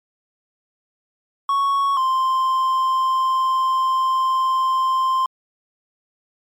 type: tone pair in turn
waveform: triangle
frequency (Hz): 1108.7 / 1046.5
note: C#6 / C6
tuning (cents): 0 / 0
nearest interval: minor second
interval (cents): 100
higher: first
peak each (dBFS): -14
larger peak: neither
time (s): 1.49-1.97 / 1.97-5.26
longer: second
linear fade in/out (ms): 2
effects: MP3 96 kbps